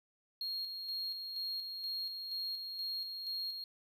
triangle tone with tremolo, 4261 Hz, C8, 31 cents sharp, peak -35 dBFS, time 0.41-3.64 s, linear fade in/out 2 ms, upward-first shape square, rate 2.1 Hz, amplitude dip 40%, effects none

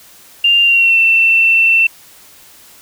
sine tone with pitch glide, 2794 to 2686 Hz, F7 to E7, 0 to +32 cents, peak -7 dBFS, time 0.44-1.87 s, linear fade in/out 5 ms, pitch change -68 cents, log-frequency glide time 0.62-0.99 s, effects white hiss -42 dBFS RMS until 2.81 s

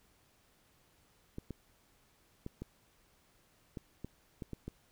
clicks, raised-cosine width 3 ms, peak -28 dBFS, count 9, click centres 1.384 / 1.507 / 2.464 / 2.62 / 3.772 / 4.046 / 4.422 / 4.533 / 4.68 s, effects pink hiss -69 dBFS RMS until 4.91 s

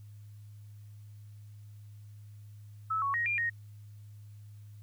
sine tone with pitch steps, 1303 / 1112 / 1880 / 2402 / 1865 Hz, E6 / C#6 / A#6 / D7 / A#6, -20 / +5 / +14 / +38 / 0 cents, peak -28 dBFS, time 2.9-3.5 s, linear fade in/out 10 ms, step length 120 ms, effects added 104 Hz sine -47 dBFS peak until 4.82 s + white hiss -70 dBFS RMS until 4.82 s

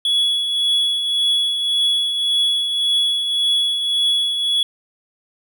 triangle tone with tremolo, 3377 Hz, G#7, 28 cents sharp, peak -12 dBFS, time 0.05-4.63 s, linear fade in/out 2 ms, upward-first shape triangle, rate 1.8 Hz, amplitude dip 50%, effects none

